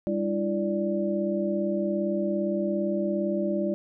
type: tone cluster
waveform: sine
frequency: 200.2 / 301.8 / 339.3 / 585 Hz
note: G3 / D4 / F4 / D5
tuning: +37 / +47 / -50 / -7 cents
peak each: -28 / -36 / -29 / -29 dBFS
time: 0.07-3.74 s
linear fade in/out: 0 ms
effects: none